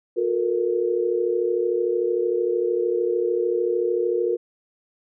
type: tone cluster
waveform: sine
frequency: 359.6 / 439.2 / 472.5 Hz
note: F#4 / A4 / A#4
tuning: -49 / -3 / +23 cents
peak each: -23 / -27 / -23 dBFS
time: 0.16-4.37 s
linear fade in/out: 20 ms
effects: none